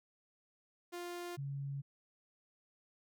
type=tone pair in turn; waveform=sawtooth / sine; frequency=350.4 / 139.36 Hz; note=F4 / C#3; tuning=+6 / +10 cents; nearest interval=octave + major third; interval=1596 cents; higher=first; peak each=-38 / -38 dBFS; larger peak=neither; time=0.92-1.37 / 1.37-1.82 s; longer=neither; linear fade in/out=20 ms; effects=none